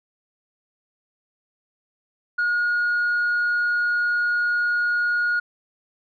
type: tone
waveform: sine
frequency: 1439 Hz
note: F#6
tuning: 49 cents flat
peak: -17 dBFS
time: 2.38-5.4 s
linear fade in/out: 10 ms
effects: tanh soft clip ceiling -17 dBFS